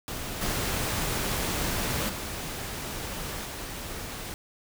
pink noise with level steps, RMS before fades -35 / -29 / -35 / -37 dBFS, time 0.08-4.34 s, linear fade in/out 0 ms, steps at 0.41 / 2.09 / 3.45 s, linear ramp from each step 5 ms, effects none

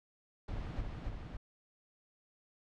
brown noise with echo, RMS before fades -40 dBFS, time 0.48-0.81 s, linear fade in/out 5 ms, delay 280 ms, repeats 2, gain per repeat -2 dB, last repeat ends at 1.37 s, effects low-pass 4000 Hz 12 dB/octave

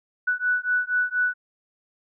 sine beating tone pair, 1480 / 1484.2 Hz, F#6 / F#6, 0 / +5 cents, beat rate 4.2 Hz, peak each -24 dBFS, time 0.27-1.34 s, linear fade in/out 10 ms, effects none

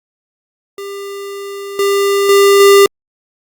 square tone with level steps, 398.7 Hz, G4, 29 cents sharp, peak -24 / -11 / -6 / -4 dBFS, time 0.78-2.86 s, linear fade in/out 2 ms, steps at 1.79 / 2.29 / 2.6 s, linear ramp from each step 2 ms, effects Opus 48 kbps

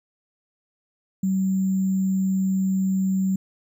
sine tone with sample-and-hold, 190.3 Hz, F#3, 49 cents sharp, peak -19 dBFS, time 1.23-3.36 s, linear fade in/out 5 ms, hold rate 7350 Hz, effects none

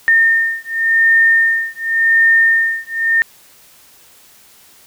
sine beating tone pair, 1819 / 1819.9 Hz, A#6 / A#6, -43 / -42 cents, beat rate 0.9 Hz, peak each -13 dBFS, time 0.08-3.22 s, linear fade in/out 0 ms, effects white hiss -46 dBFS RMS until 4.86 s

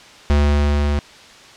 square tone with level ramp, 72.7 Hz, D2, 17 cents flat, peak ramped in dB -12 to -17 dBFS, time 0.3-0.99 s, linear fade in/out 0 ms, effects white hiss -42 dBFS RMS until 1.56 s + low-pass 5000 Hz 12 dB/octave

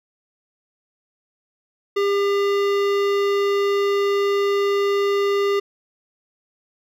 sine tone with hard clipping, 401.2 Hz, G4, 40 cents sharp, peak -19 dBFS, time 1.96-5.6 s, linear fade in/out 10 ms, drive 17 dB, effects none

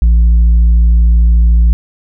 sine tone with tanh clipping, 57.1 Hz, A#1, 35 cents flat, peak -5 dBFS, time 0.02-1.73 s, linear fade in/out 0 ms, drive 3 dB, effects none

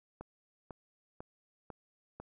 click train, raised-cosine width 1 ms, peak -30 dBFS, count 5, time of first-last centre 0.21-2.2 s, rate 2.01 Hz, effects none

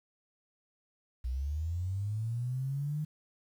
sine linear sweep, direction up, 59.4 to 154.3 Hz, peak -31 dBFS, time 1.24-3.05 s, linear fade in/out 10 ms, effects 10-bit

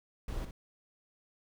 brown noise with echo, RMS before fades -36 dBFS, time 0.28-0.45 s, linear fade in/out 2 ms, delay 60 ms, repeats 1, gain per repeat -7 dB, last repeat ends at 0.51 s, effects none

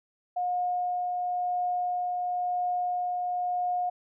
sine tone with tremolo, 718 Hz, F5, 48 cents sharp, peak -25 dBFS, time 0.36-3.9 s, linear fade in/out 10 ms, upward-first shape triangle, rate 0.97 Hz, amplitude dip 25%, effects none

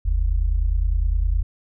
sine tone pair together, 43.66 / 73.42 Hz, F1 / D2, 0 / 0 cents, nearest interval major sixth, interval 900 cents, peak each -18 / -23 dBFS, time 0.05-1.43 s, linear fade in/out 10 ms, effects none

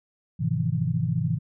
sine tone cluster, 103.3 / 126.3 / 158.9 / 172.8 Hz, G#2 / B2 / D#3 / F3, -9 / +39 / +37 / -18 cents, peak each -30 / -27 / -26 / -30 dBFS, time 0.39-1.39 s, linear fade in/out 20 ms, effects none

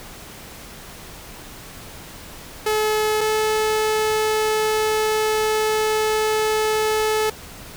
sawtooth tone pair in turn, 429.5 / 432.7 Hz, A4 / A4, -42 / -29 cents, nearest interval unison, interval 13 cents, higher second, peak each -14 dBFS, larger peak neither, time 2.66-3.21 / 3.21-7.3 s, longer second, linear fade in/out 5 ms, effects pink hiss -39 dBFS RMS until 7.76 s

